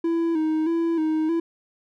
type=tone with vibrato; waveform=triangle; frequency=323.3 Hz; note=E4; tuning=34 cents flat; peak=-18 dBFS; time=0.04-1.4 s; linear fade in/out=5 ms; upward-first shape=square; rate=1.6 Hz; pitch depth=53 cents each way; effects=none